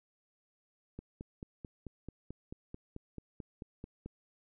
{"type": "click train", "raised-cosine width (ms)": 3, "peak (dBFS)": -30, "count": 15, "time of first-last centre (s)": [0.99, 4.06], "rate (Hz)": 4.56, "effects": []}